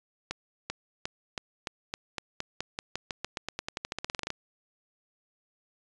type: accelerating click train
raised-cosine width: 0.2 ms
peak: -15 dBFS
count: 28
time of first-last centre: 0.31-4.304 s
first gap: 390 ms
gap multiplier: 0.91
effects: resampled to 22050 Hz